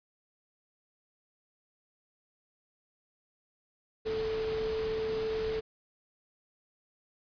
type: tone in noise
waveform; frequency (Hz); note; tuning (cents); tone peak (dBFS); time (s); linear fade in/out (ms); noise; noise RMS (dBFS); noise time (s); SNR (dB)
sine; 440; A4; 0; -30; 4.05-5.61; 20; pink; -41; 4.05-5.61; +8
effects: resampled to 11025 Hz